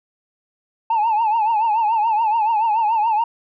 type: tone with vibrato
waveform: sine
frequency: 881 Hz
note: A5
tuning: 2 cents sharp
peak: -13 dBFS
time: 0.9-3.24 s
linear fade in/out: 5 ms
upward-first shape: triangle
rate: 7 Hz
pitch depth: 120 cents each way
effects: tanh soft clip ceiling -13 dBFS